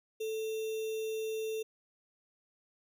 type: tone with sample-and-hold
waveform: sine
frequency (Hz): 440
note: A4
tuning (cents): 0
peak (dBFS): -33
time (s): 0.2-1.63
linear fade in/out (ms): 10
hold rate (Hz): 3150
effects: none